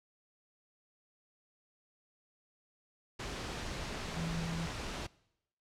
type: tone in noise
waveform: sine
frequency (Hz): 166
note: E3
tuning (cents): +12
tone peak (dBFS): -36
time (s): 4.16-4.67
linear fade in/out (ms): 10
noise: pink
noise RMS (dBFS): -40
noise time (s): 3.19-5.07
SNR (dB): +1
effects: noise-tail reverb RT60 0.8 s tail -22 dB re dry + low-pass 6000 Hz 12 dB/octave